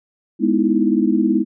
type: chord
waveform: sine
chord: E major seventh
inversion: first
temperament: equal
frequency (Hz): 207.7 / 246.9 / 311.1 / 329.6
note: G#3 / B3 / D#4 / E4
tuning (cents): 0 / 0 / 0 / 0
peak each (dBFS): -19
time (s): 0.39-1.45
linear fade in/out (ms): 50
effects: none